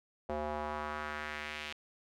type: tone with band-pass filter sweep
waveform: square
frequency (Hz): 75.3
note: D2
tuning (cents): +44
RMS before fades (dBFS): -39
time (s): 0.29-1.73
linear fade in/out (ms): 5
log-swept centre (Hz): 620 to 2900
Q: 1.8
effects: none